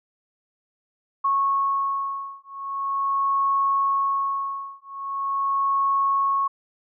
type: beating tone pair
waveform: sine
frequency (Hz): 1100 / 1100.42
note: C#6 / C#6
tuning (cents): -14 / -13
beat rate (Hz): 0.42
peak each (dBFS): -24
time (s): 1.24-6.48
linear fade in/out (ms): 10
effects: none